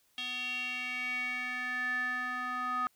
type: tone with band-pass filter sweep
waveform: square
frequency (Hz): 250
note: B3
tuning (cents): +21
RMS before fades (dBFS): -35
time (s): 0.18-2.87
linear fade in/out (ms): 0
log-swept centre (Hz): 3100 to 1300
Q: 7.1
effects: white hiss -70 dBFS RMS until 2.95 s